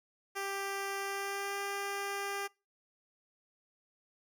10% pulse tone with pitch glide, 394.3 to 399.1 Hz, G4 to G4, +10 to +31 cents, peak -27 dBFS, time 0.35-2.48 s, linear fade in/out 20 ms, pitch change +21 cents, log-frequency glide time 1.02-1.58 s, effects noise-tail reverb RT60 0.3 s tail -26 dB re dry

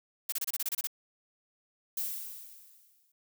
blue noise bursts, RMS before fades -32 dBFS, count 10, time 0.29-0.872 s, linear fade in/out 5 ms, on 33 ms, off 28 ms
violet noise with exponential decay, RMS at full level -32 dBFS, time 1.97-3.12 s, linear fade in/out 5 ms, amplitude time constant 250 ms
effects none

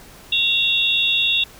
sine tone cluster, 2754 / 3431 / 3711 Hz, F7 / A7 / A#7, -25 / -44 / -9 cents, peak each -20 dBFS, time 0.32-1.44 s, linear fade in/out 5 ms, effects pink hiss -44 dBFS RMS until 1.59 s

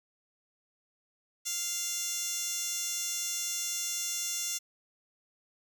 15% pulse tone with high-pass filter, 696 Hz, F5, 6 cents flat, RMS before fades -34 dBFS, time 1.45-4.59 s, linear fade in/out 20 ms, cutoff 5200 Hz, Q 2.2, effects none

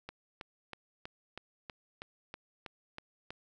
click train, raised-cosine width 0.3 ms, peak -26 dBFS, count 11, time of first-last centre 0.09-3.305 s, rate 3.11 Hz, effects none

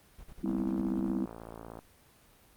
brown noise bursts, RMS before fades -46 dBFS, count 10, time 0.18-1.108 s, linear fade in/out 10 ms, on 55 ms, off 42 ms
sine chord, C major seventh, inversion second, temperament just, 196.22 / 245.3 / 261.6 / 327 Hz, G3 / B3 / C4 / E4, +2 / -12 / 0 / -14 cents, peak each -33 / -37 / -36 / -34 dBFS, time 0.43-1.26 s, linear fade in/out 10 ms
click train, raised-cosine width 1 ms, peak -29 dBFS, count 76, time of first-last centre 0.46-1.79 s, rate 56.4 Hz
effects pink hiss -61 dBFS RMS until 2.56 s + Opus 32 kbps

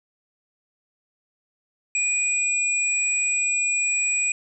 sine tone pair together, 2449 / 7775 Hz, D#7 / B8, -28 / -28 cents, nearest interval octave + minor sixth, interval 2000 cents, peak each -22 / -24 dBFS, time 1.95-4.32 s, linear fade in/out 2 ms, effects none

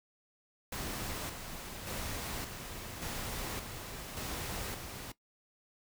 pink noise with tremolo, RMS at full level -39 dBFS, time 0.72-5.12 s, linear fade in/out 5 ms, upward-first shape square, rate 0.87 Hz, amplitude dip 45%, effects noise-tail reverb RT60 0.1 s tail -17 dB re dry

